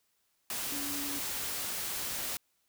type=tone in noise; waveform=sine; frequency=284.9 Hz; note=C#4; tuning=48 cents sharp; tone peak=-40 dBFS; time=0.72-1.19 s; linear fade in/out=2 ms; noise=white; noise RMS=-36 dBFS; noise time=0.5-2.37 s; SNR=-7 dB; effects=white hiss -75 dBFS RMS until 2.68 s